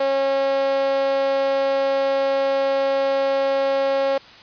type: tone with high-pass filter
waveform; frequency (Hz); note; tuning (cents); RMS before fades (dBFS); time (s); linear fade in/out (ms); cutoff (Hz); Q
sawtooth; 272.8; C#4; -28; -20; 0-4.18; 5; 560; 4.2
effects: white hiss -44 dBFS RMS until 4.42 s + resampled to 11025 Hz